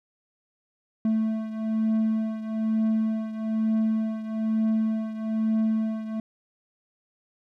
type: beating tone pair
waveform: triangle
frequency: 220 / 221.1 Hz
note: A3 / A3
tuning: 0 / +9 cents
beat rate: 1.1 Hz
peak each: -22 / -27 dBFS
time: 1.05-6.2 s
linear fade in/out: 2 ms
effects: none